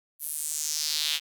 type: tone with high-pass filter sweep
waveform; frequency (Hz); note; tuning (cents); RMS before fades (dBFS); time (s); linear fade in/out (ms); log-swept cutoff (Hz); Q
square; 76; D#2; -40; -30; 0.19-1.2; 50; 12000 to 3100; 2.8
effects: none